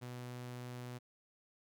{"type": "tone", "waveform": "sawtooth", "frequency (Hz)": 123.47, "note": "B2", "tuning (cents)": 0, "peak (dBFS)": -40, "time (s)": [0.01, 0.99], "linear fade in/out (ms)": 20, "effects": []}